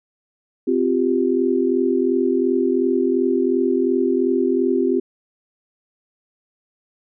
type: chord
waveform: sine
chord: C suspended fourth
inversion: none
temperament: equal with one note detuned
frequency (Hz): 259.5 / 349.2 / 392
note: C4 / F4 / G4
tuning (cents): -14 / 0 / 0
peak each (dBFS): -20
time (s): 0.67-5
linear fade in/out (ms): 10
effects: none